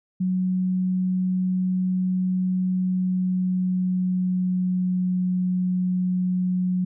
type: tone with pitch glide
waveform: sine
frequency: 184.5 to 182.38 Hz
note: F#3 to F#3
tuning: -5 to -25 cents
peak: -20 dBFS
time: 0.2-6.85 s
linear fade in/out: 10 ms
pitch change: -20 cents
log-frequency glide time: 2.67-5.22 s
effects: none